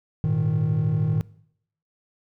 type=chord; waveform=triangle; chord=Ab suspended second; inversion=none; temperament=equal; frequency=103.83 / 116.54 / 155.56 Hz; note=Ab2 / Bb2 / Eb3; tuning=0 / 0 / 0 cents; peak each=-25 / -23 / -19 dBFS; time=0.24-1.21 s; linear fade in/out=0 ms; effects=noise-tail reverb RT60 0.7 s tail -22 dB re dry + tanh soft clip ceiling -13 dBFS